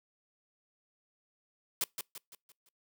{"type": "noise with echo", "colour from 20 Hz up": "white", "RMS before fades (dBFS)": -31, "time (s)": [1.81, 1.84], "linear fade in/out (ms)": 2, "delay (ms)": 170, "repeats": 5, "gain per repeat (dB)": -7, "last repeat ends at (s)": 2.69, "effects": ["noise-tail reverb RT60 0.2 s tail -26 dB re dry", "high-pass 150 Hz 12 dB/octave"]}